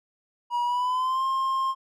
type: tone with pitch glide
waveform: triangle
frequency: 963 to 1062.4 Hz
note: B5 to C6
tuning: -44 to +26 cents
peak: -21 dBFS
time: 0.5-1.75 s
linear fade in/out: 50 ms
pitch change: +170 cents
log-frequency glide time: 0.64-1.25 s
effects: none